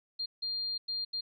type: tone bursts at uneven times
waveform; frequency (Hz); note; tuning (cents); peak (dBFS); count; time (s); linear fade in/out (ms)
sine; 4200; C8; +6; -32; 4; 0.19-0.26 / 0.42-0.78 / 0.88-1.05 / 1.13-1.21; 10
effects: none